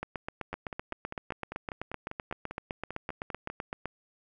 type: two click trains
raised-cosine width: 0.5 ms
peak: -22 / -19 dBFS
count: 16 / 31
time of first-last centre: 0.53-3.5 / 0.03-3.857 s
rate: 5.05 / 7.84 Hz
effects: none